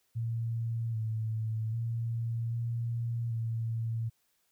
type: tone with pitch steps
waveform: sine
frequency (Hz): 115.1 / 110.6 / 115.6 / 117.1 / 114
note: A#2 / A2 / A#2 / A#2 / A#2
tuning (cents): -22 / +9 / -14 / +8 / -38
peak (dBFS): -30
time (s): 0.15-4.1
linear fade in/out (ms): 20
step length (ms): 790
effects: white hiss -74 dBFS RMS until 4.51 s